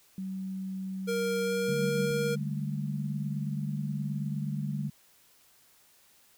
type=tone; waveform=sine; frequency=190 Hz; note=F#3; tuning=46 cents sharp; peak=-33 dBFS; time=0.18-2.11 s; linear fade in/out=2 ms
type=tone with pitch glide; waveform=square; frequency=467.8 to 471.1 Hz; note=A#4 to A#4; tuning=+6 to +18 cents; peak=-29 dBFS; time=1.07-2.36 s; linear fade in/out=20 ms; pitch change=+12 cents; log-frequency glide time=1.43-1.53 s
type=chord; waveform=sine; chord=D suspended fourth; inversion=none; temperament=equal with one note detuned; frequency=146.83 / 196 / 214.9 Hz; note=D3 / G3 / A3; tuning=0 / 0 / -41 cents; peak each=-32 / -36 / -37 dBFS; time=1.68-4.9 s; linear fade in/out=10 ms
effects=white hiss -62 dBFS RMS until 6.37 s